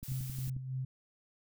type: click train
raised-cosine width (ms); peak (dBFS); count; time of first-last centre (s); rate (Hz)
5; -32; 7; 0.03-0.566; 11.2
type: noise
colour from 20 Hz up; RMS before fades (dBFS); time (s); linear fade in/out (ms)
blue; -48; 0.03-0.5; 5
type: tone with tremolo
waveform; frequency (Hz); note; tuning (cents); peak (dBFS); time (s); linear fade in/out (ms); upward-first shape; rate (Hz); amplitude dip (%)
sine; 130.4; C3; -5; -33; 0.08-0.85; 5; sine; 3.2; 55
effects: none